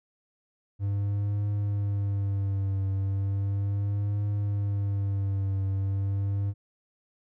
triangle tone with vibrato, 99.7 Hz, G2, 30 cents sharp, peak -23 dBFS, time 0.79-6.54 s, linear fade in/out 50 ms, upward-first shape triangle, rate 0.36 Hz, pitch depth 53 cents each way, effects none

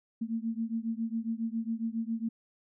sine beating tone pair, 223.9 / 231.2 Hz, A3 / A#3, +30 / -14 cents, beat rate 7.3 Hz, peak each -33 / -34 dBFS, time 0.21-2.29 s, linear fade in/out 10 ms, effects none

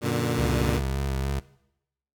15% pulse chord, Gb augmented, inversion none, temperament equal with one note detuned, 92.5 / 118.92 / 146.83 Hz, Gb2 / Bb2 / D3, 0 / +35 / 0 cents, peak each -25 / -20 / -22 dBFS, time 0.01-0.81 s, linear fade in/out 50 ms
25% pulse tone with vibrato, 67.7 Hz, C#2, 40 cents flat, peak -22 dBFS, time 0.38-1.4 s, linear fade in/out 10 ms, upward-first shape sine, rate 3.5 Hz, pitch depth 38 cents each way
effects noise-tail reverb RT60 0.8 s tail -19 dB re dry

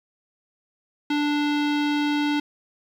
square tone with low-pass filter, 293.7 Hz, D4, in tune, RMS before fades -23 dBFS, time 1.1-2.4 s, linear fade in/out 5 ms, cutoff 3600 Hz, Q 1.9, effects 8-bit

